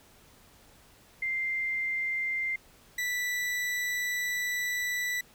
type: tone pair in turn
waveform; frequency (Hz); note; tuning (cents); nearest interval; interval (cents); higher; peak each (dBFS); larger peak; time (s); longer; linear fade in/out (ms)
sine / 40% pulse; 2093 / 1971.4; C7 / B6; 0 / -4; minor second; 104; first; -28; neither; 1.22-2.56 / 2.98-5.21; second; 5
effects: pink hiss -58 dBFS RMS until 5.34 s